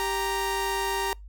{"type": "tone pair together", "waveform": "sawtooth", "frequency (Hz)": [392, 932.3], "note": ["G4", "A#5"], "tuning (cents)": [0, 0], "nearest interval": "octave + minor third", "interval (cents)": 1500, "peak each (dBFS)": [-26, -24], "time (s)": [0, 1.13], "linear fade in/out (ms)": 0, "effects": ["noise-tail reverb RT60 0.2 s tail -26 dB re dry", "added 50 Hz sine -41 dBFS peak until 1.28 s"]}